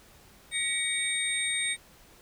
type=tone cluster; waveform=sine; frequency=1901 / 2253 / 3705 / 8550 Hz; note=A#6 / C#7 / A#7 / C9; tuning=+33 / +28 / -11 / +36 cents; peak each=-36 / -32 / -32 / -31 dBFS; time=0.51-1.77 s; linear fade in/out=50 ms; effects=pink hiss -56 dBFS RMS until 2.21 s